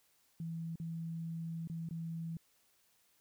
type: tone with dropouts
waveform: sine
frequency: 164.81 Hz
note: E3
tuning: in tune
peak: -38 dBFS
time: 0.4-2.37 s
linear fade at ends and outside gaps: 2 ms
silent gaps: 0.757-0.799 / 1.674-1.698 / 1.889-1.909 s
effects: white hiss -72 dBFS RMS until 3.2 s